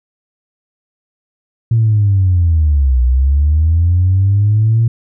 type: linear two-way sweep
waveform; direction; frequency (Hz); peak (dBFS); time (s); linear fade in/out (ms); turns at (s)
sine; down then up; 116.54 to 60.7 to 116.54; -7; 1.71-4.88; 5; 3.02
effects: tanh soft clip ceiling -4 dBFS